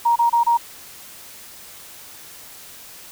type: tone bursts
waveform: sine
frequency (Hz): 939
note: A#5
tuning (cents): +12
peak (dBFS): -13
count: 4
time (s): 0.05-0.574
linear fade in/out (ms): 10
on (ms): 110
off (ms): 28
effects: white hiss -41 dBFS RMS until 3.11 s